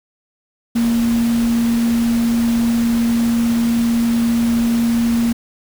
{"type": "tone in noise", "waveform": "sine", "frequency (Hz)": 233.1, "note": "A#3", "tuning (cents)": 0, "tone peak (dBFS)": -13, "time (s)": [0.75, 5.33], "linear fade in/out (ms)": 10, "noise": "pink", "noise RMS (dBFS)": -29, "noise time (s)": [0.75, 5.33], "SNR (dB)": 13, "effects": []}